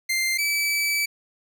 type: tone pair in turn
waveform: sawtooth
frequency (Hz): 2093 / 2304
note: C7 / D7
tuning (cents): 0 / -34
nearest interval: major second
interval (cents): 166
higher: second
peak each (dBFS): -18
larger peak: neither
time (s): 0.09-0.38 / 0.38-1.06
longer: second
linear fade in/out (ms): 10
effects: none